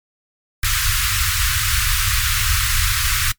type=band-stop noise; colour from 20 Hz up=pink; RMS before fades=-18 dBFS; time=0.63-3.32 s; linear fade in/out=5 ms; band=110 to 1200 Hz; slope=48 dB/octave; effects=noise-tail reverb RT60 0.1 s tail -21 dB re dry + MP3 96 kbps